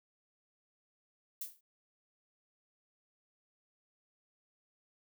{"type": "noise with exponential decay", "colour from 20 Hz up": "violet", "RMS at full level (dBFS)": -36, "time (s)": [1.41, 1.61], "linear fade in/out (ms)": 5, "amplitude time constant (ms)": 42, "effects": []}